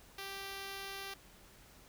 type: tone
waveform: 5% pulse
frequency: 392 Hz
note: G4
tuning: in tune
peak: -31 dBFS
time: 0.18-1.14 s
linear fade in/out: 5 ms
effects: added 42 Hz sine -66 dBFS peak until 1.88 s + pink hiss -60 dBFS RMS until 1.88 s